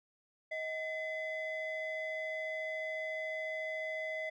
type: ring-modulated tone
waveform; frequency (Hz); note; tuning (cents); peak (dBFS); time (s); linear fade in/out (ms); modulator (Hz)
triangle; 698.5; F5; 0; -31; 0.51-4.3; 10; 1330
effects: none